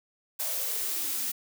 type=noise with high-pass filter sweep; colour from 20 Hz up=blue; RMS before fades=-31 dBFS; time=0.39-1.32 s; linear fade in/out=10 ms; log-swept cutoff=680 to 220 Hz; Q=6.8; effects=none